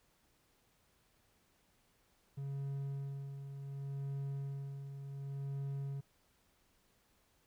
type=tone with tremolo; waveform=triangle; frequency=138.59 Hz; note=C#3; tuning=in tune; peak=-35 dBFS; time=2.37-6.01 s; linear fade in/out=10 ms; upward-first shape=sine; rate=0.68 Hz; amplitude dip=55%; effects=pink hiss -73 dBFS RMS until 7.46 s